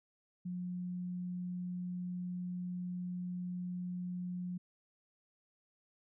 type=tone; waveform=sine; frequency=179.3 Hz; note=F3; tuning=46 cents sharp; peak=-37 dBFS; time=0.45-4.58 s; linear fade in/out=10 ms; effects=none